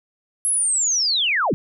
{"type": "linear sweep", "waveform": "sine", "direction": "down", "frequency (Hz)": [11000, 103.83], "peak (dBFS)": -17, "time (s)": [0.45, 1.54], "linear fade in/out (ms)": 0, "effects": []}